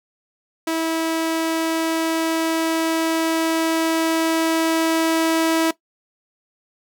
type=tone with level ramp; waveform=sawtooth; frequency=325.2 Hz; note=E4; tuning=23 cents flat; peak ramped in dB=-16 to -12 dBFS; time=0.67-5.71 s; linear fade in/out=5 ms; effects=noise-tail reverb RT60 0.1 s tail -17 dB re dry